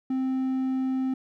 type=tone; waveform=triangle; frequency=261.6 Hz; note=C4; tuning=in tune; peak=-22 dBFS; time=0.1-1.14 s; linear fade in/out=5 ms; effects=none